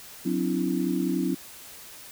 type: tone cluster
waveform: sine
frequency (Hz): 183.9 / 259.7 / 290.2 / 333.9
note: F#3 / C4 / D4 / E4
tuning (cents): -10 / -13 / -21 / +22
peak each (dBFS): -29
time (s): 0.25-1.35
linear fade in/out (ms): 10
effects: white hiss -45 dBFS RMS until 2.11 s